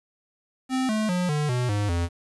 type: tone with pitch steps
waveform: square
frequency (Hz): 259.8 / 216 / 179.51 / 149.22 / 124.03 / 103.1 / 85.7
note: C4 / A3 / F3 / D3 / B2 / G#2 / F2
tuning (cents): -12 / -32 / +48 / +28 / +8 / -12 / -32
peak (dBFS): -23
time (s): 0.69-2.09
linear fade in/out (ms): 50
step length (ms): 200
effects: resampled to 24000 Hz + 9-bit